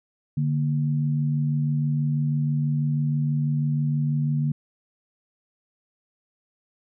sine tone pair together, 146.83 / 233 Hz, D3 / A#3, 0 / -1 cents, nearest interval minor sixth, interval 799 cents, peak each -21 / -29 dBFS, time 0.37-4.52 s, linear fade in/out 5 ms, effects none

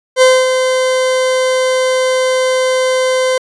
40% pulse tone with ADSR envelope, 515 Hz, C5, 28 cents flat, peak -3 dBFS, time 0.16-3.38 s, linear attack 57 ms, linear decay 240 ms, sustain -7 dB, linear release 4 ms, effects resampled to 22050 Hz

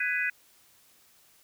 sine chord, G# minor seventh, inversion third, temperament just, 1495.1 / 1661.2 / 1993.5 / 2492 Hz, F#6 / G#6 / B6 / D#7, +18 / 0 / +16 / +2 cents, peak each -32 / -32 / -31 / -31 dBFS, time 0-0.3 s, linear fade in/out 5 ms, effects white hiss -61 dBFS RMS until 1.43 s

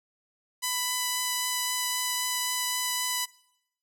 5% pulse tone with vibrato, 996 Hz, B5, 14 cents sharp, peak -15 dBFS, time 0.62-3.26 s, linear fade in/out 20 ms, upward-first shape triangle, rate 3.8 Hz, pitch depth 8 cents each way, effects noise-tail reverb RT60 0.8 s tail -23 dB re dry

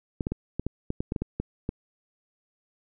clicks, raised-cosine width 3 ms, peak -15 dBFS, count 12, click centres 0.208 / 0.269 / 0.32 / 0.596 / 0.666 / 0.904 / 1.005 / 1.121 / 1.162 / 1.22 / 1.4 / 1.691 s, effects none

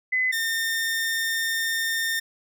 sine / sawtooth tone pair in turn, 2025 / 1816.6 Hz, B6 / A#6, +43 / -45 cents, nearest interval major second, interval 188 cents, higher first, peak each -20 dBFS, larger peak neither, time 0.12-0.32 / 0.32-2.2 s, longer second, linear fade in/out 10 ms, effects none

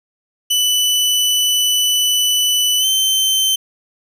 sawtooth tone with pitch glide, 2983 to 3095 Hz, F#7 to G7, +13 to -23 cents, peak -10 dBFS, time 0.5-3.56 s, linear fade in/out 10 ms, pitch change +64 cents, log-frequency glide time 2.79-2.86 s, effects none

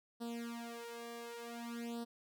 sawtooth tone with flanger, 234.5 Hz, A#3, 11 cents sharp, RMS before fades -45 dBFS, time 0.2-2.05 s, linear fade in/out 20 ms, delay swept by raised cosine 0.22 to 2.52 ms, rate 0.55 Hz, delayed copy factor +1, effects none

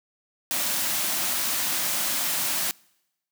white band-stop noise, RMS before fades -26 dBFS, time 0.51-2.71 s, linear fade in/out 0 ms, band 370 to 520 Hz, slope 96 dB/octave, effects noise-tail reverb RT60 0.9 s tail -26 dB re dry + high-pass 150 Hz 12 dB/octave

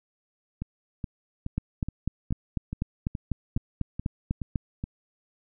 two click trains, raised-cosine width 5 ms, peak -19 / -14 dBFS, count 11 / 13, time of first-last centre 0.62-4.839 / 1.58-4.558 s, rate 2.37 / 4.03 Hz, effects none

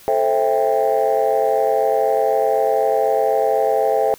sine chord, A minor seventh, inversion none, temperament just, 440 / 528 / 660 / 792 Hz, A4 / C5 / E5 / G5, 0 / +16 / +2 / +18 cents, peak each -19 dBFS, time 0.08-4.14 s, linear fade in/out 0 ms, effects tanh soft clip ceiling -7 dBFS + white hiss -45 dBFS RMS until 4.18 s

